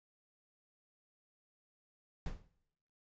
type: noise with exponential decay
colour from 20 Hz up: brown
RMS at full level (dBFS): -33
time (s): 2.26-2.48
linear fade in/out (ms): 2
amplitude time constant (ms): 47
effects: noise-tail reverb RT60 0.8 s tail -20 dB re dry + resampled to 16000 Hz